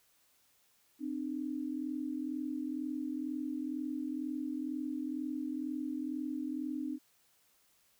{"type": "tone pair together", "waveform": "sine", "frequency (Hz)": [260.4, 302.5], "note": ["C4", "D#4"], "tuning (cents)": [-8, -49], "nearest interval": "minor third", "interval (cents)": 259, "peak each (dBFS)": [-38, -37], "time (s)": [0.99, 6.99], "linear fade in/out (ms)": 50, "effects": ["white hiss -70 dBFS RMS until 7.99 s"]}